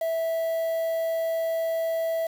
triangle tone with quantisation, 656 Hz, E5, 9 cents flat, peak -22 dBFS, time 0.01-2.27 s, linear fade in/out 5 ms, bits 7, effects none

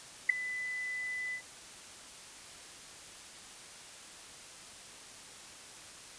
sine tone with ADSR envelope, 2000 Hz, B6, 21 cents sharp, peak -16 dBFS, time 0.29-1.42 s, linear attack 8 ms, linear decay 4 ms, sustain -19 dB, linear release 80 ms, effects white hiss -50 dBFS RMS until 6.18 s + resampled to 22050 Hz

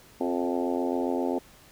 harmonic tone with a mistuned harmonic, 87.5 Hz, F2, 4 cents sharp, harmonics 3 / 4 / 5 / 6 / 7 / 8 / 9 / 10, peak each -29 / -31 / -33 / -35 / -36 / -37 / -38 / -39 dBFS, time 0.2-1.39 s, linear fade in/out 10 ms, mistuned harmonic 5, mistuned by -22 cents, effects pink hiss -54 dBFS RMS until 1.71 s

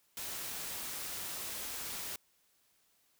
white noise, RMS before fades -41 dBFS, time 0.17-2.16 s, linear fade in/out 2 ms, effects white hiss -72 dBFS RMS until 3.19 s

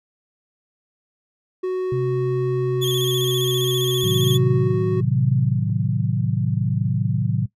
triangle tone, 370 Hz, F#4, in tune, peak -18 dBFS, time 1.63-5.01 s, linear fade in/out 10 ms
sine tone with pitch glide, 130.5 to 129.67 Hz, C3 to C3, -4 to -15 cents, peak -22 dBFS, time 1.92-5.7 s, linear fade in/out 2 ms, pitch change -11 cents, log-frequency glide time 2.41-3.47 s
40% pulse tone with vibrato, 3322 Hz, G#7, in tune, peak -22 dBFS, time 2.81-4.38 s, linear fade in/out 20 ms, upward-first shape square, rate 15 Hz, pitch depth 50 cents each way
sine chord, A diminished seventh, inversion none, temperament equal, 110 / 130.81 / 155.56 / 185 Hz, A2 / C3 / Eb3 / Gb3, 0 / 0 / 0 / 0 cents, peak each -23 / -23 / -25 / -25 dBFS, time 4.03-7.46 s, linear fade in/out 10 ms
effects noise-tail reverb RT60 0.1 s tail -17 dB re dry

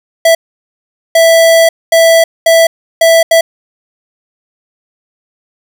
square tone bursts at uneven times, 659.3 Hz, E5, in tune, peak -4 dBFS, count 6, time 0.25-0.35 / 1.15-1.69 / 1.92-2.24 / 2.46-2.67 / 3.01-3.23 / 3.31-3.41 s, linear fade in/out 5 ms, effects none

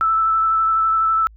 sine tone with vibrato, 1318.5 Hz, E6, in tune, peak -14 dBFS, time 0.01-1.27 s, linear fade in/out 0 ms, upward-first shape sine, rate 12 Hz, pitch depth 14 cents each way, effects added 54 Hz sine -42 dBFS peak until 1.36 s

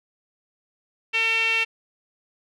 sawtooth tone with band-pass filter, 451.7 Hz, A4, 45 cents sharp, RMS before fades -22 dBFS, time 1.13-1.65 s, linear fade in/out 20 ms, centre 2600 Hz, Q 8.7, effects none

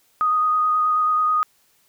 sine tone with vibrato, 1243 Hz, D#6, 2 cents flat, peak -16 dBFS, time 0.21-1.43 s, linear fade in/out 0 ms, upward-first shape square, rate 9.3 Hz, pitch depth 11 cents each way, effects white hiss -61 dBFS RMS until 1.88 s

